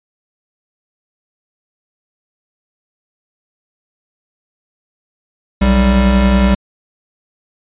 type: tone pair together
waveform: square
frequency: 61.74 / 196.01 Hz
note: B1 / G3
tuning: 0 / 0 cents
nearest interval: octave + minor sixth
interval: 2000 cents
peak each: -12 dBFS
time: 5.61-6.55 s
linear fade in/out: 10 ms
effects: resampled to 8000 Hz